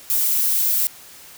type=noise; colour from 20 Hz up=violet; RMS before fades=-19 dBFS; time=0.1-0.87 s; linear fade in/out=0 ms; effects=white hiss -43 dBFS RMS until 1.37 s